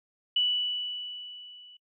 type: tone with level ramp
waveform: sine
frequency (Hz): 2960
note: F#7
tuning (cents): 0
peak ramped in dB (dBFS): -21 to -49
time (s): 0.36-1.77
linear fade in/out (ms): 5
effects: noise-tail reverb RT60 0.1 s tail -26 dB re dry